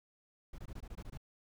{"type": "noise bursts", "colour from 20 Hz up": "brown", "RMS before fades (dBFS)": -45, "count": 9, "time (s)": [0.53, 1.175], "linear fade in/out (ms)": 5, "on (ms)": 53, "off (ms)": 21, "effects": []}